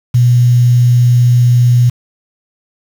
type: tone with quantisation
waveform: sine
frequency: 122.2 Hz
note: B2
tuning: 18 cents flat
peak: -5 dBFS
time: 0.14-1.9 s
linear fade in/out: 10 ms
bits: 5
effects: none